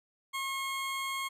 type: tone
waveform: 20% pulse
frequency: 1082 Hz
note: C#6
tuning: 42 cents flat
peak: -28 dBFS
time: 0.33-1.29 s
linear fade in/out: 20 ms
effects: resampled to 32000 Hz